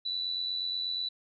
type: tone with amplitude modulation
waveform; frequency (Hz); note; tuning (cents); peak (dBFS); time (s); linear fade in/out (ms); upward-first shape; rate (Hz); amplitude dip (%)
sine; 3965; B7; +6; -28; 0.05-1.09; 10; sine; 88.3; 50
effects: none